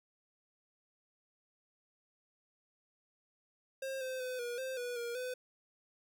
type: tone with pitch steps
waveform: square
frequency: 534 / 518 / 507 / 480.2 / 523 / 488.1 / 473 / 504 Hz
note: C5 / C5 / B4 / B4 / C5 / B4 / A#4 / B4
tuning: +35 / -17 / +45 / -49 / -1 / -20 / +25 / +35 cents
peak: -38 dBFS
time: 3.82-5.34 s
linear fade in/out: 5 ms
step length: 190 ms
effects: none